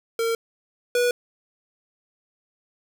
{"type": "tone pair in turn", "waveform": "square", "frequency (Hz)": [457.7, 487.1], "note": ["A#4", "B4"], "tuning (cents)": [-32, -24], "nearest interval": "minor second", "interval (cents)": 108, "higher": "second", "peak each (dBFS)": [-22, -19], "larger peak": "second", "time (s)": [[0.19, 0.35], [0.95, 1.11]], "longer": "neither", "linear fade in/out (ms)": 2, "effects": []}